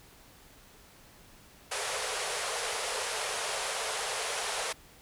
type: band-pass noise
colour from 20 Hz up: pink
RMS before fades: -34 dBFS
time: 1.71-4.73 s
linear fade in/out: 10 ms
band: 410 to 11000 Hz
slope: 96 dB/octave
effects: pink hiss -56 dBFS RMS until 5.01 s